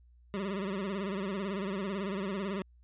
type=tone with vibrato; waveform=25% pulse; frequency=195.3 Hz; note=G3; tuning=6 cents flat; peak=-29 dBFS; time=0.34-2.62 s; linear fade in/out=0 ms; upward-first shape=sine; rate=18 Hz; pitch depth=100 cents each way; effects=added 60 Hz sine -57 dBFS peak until 2.83 s + resampled to 8000 Hz